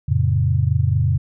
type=tone cluster; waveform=sine; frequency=88.8 / 112.3 / 137.3 Hz; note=F2 / A2 / C#3; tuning=+29 / +36 / -16 cents; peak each=-19 dBFS; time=0.08-1.18 s; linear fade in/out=10 ms; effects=none